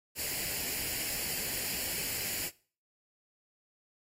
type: noise with comb filter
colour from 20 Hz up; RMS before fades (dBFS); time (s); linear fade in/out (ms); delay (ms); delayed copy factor
white; -35; 0.15-2.51; 50; 0.41; +0.65
effects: noise-tail reverb RT60 0.4 s tail -20 dB re dry + AAC 48 kbps